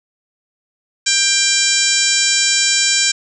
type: harmonic tone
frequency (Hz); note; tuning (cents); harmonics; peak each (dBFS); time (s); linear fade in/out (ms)
790; G5; +13; 2 / 3 / 4 / 5 / 6 / 7 / 8 / 9 / 10; -23 / -21 / -23 / -21 / -23 / -19 / -24 / -18 / -23; 1.06-3.12; 10
effects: none